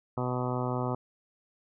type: harmonic tone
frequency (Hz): 125.2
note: B2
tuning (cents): +24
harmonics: 1 / 2 / 3 / 4 / 5 / 6 / 7 / 8 / 9 / 10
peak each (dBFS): -32 / -35 / -37 / -38 / -39 / -40 / -40 / -41 / -42 / -42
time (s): 0.17-0.95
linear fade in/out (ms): 5
effects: none